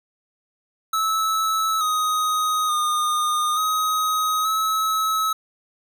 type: tone with pitch steps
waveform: square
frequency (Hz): 1304 / 1252 / 1222 / 1262 / 1292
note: E6 / D#6 / D#6 / D#6 / E6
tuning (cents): -19 / +10 / -32 / +24 / -35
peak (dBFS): -20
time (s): 0.93-5.33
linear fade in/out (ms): 5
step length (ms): 880
effects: none